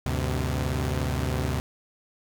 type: tone cluster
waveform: sawtooth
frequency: 73.7 / 96.7 / 128.3 Hz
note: D2 / G2 / C3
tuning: +7 / -23 / -34 cents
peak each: -24 / -29 / -25 dBFS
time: 0.06-1.6 s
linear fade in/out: 0 ms
effects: 9-bit